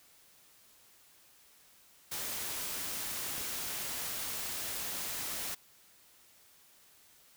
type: noise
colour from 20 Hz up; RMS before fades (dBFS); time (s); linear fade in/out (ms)
white; -38; 2.11-5.55; 10
type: clicks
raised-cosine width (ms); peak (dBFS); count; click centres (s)
2; -35; 2; 3.381 / 3.412
effects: white hiss -62 dBFS RMS until 7.36 s